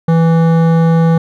sine tone with hard clipping, 164.81 Hz, E3, in tune, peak -9 dBFS, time 0.08-1.18 s, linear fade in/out 5 ms, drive 14 dB, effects none

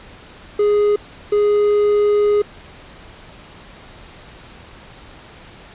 triangle tone bursts at uneven times, 414.4 Hz, G#4, 4 cents flat, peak -10 dBFS, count 2, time 0.59-0.96 / 1.32-2.42 s, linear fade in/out 5 ms, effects pink hiss -41 dBFS RMS until 5.74 s + resampled to 8000 Hz

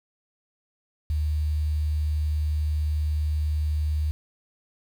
sine tone with quantisation, 75.9 Hz, D#2, 42 cents flat, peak -22 dBFS, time 1.1-4.11 s, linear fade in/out 0 ms, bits 8, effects none

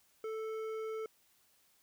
triangle tone with hard clipping, 440 Hz, A4, in tune, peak -39 dBFS, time 0.24-1.06 s, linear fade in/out 2 ms, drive 13 dB, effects white hiss -70 dBFS RMS until 1.82 s

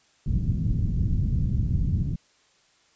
white low-pass noise, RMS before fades -24 dBFS, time 0.26-2.16 s, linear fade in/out 10 ms, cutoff 160 Hz, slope 24 dB/octave, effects white hiss -62 dBFS RMS until 2.95 s + resampled to 16000 Hz

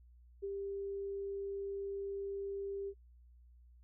sine tone with ADSR envelope, 396.1 Hz, G4, 18 cents sharp, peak -36 dBFS, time 0.42-2.94 s, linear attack 20 ms, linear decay 33 ms, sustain -2 dB, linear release 59 ms, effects noise-tail reverb RT60 0.1 s tail -21 dB re dry + added 60 Hz sine -58 dBFS peak until 3.83 s

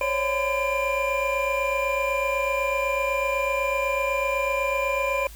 triangle tone cluster, 539 / 567 / 1015 / 2386 Hz, C#5 / C#5 / B5 / D7, -49 / +39 / +47 / +27 cents, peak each -26 dBFS, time 0.01-5.27 s, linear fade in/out 2 ms, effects added 52 Hz sine -41 dBFS peak until 5.35 s + white hiss -48 dBFS RMS until 5.35 s

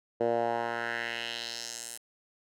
10% pulse tone with band-pass filter sweep, 117.3 Hz, A#2, 11 cents sharp, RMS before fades -33 dBFS, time 0.2-1.98 s, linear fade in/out 10 ms, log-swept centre 490 to 9900 Hz, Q 2.2, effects none

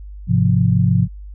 sine chord, F minor, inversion first, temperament just, 104.77 / 130.96 / 174.61 Hz, Ab2 / C3 / F3, +16 / +2 / 0 cents, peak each -16 dBFS, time 0.27-1.08 s, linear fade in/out 50 ms, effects added 50 Hz sine -31 dBFS peak until 1.34 s

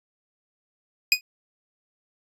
25% pulse tone with exponential decay, 2489 Hz, D#7, in tune, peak -7 dBFS, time 1.12-1.21 s, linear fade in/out 1 ms, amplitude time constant 18 ms, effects resampled to 32000 Hz

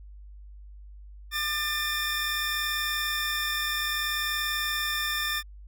20% pulse tone pair together, 1204 / 1785.7 Hz, D6 / A6, +43 / +25 cents, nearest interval perfect fifth, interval 682 cents, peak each -28 / -23 dBFS, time 1.31-5.43 s, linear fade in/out 50 ms, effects added 50 Hz sine -43 dBFS peak until 5.67 s

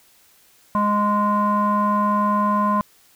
square tone with low-pass filter, 207.3 Hz, G#3, 3 cents flat, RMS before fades -19 dBFS, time 0.75-2.81 s, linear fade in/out 0 ms, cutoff 1100 Hz, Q 9.9, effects white hiss -55 dBFS RMS until 3.15 s

